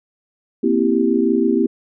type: chord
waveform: sine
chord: C dominant seventh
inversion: third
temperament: equal with one note detuned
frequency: 235.1 / 261.6 / 329.6 / 392 Hz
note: Bb3 / C4 / E4 / G4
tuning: +15 / 0 / 0 / 0 cents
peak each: -19 dBFS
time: 0.63-1.67 s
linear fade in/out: 10 ms
effects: none